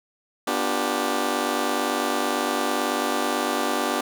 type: chord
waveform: 15% pulse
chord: G dominant seventh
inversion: first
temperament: just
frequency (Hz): 245 / 294 / 352.8 / 392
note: B3 / D4 / F4 / G4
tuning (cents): -14 / +2 / +18 / 0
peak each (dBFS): -22 / -21 / -25 / -22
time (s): 0.47-4.01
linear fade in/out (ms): 5
effects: none